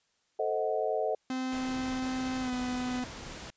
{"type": "chord", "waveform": "sine", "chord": "A diminished seventh", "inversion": "none", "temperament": "equal with one note detuned", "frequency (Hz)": [440, 523.3, 630.6, 740], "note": ["A4", "C5", "Eb5", "Gb5"], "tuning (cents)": [0, 0, 23, 0], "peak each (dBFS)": [-32, -35, -32, -34], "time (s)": [0.39, 1.15], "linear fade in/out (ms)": 5}
{"type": "tone with pitch glide", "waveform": "45% pulse", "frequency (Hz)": [258.4, 250.2], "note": ["C4", "B3"], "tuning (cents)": [-21, 23], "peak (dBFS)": -31, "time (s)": [1.3, 3.04], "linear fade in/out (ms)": 2, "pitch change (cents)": -56, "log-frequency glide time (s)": [2.4, 2.52]}
{"type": "noise bursts", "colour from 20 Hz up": "pink", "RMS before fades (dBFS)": -43, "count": 4, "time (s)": [1.52, 3.503], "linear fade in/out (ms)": 2, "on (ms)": 480, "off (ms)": 21}
{"effects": ["white hiss -73 dBFS RMS until 3.56 s", "resampled to 16000 Hz"]}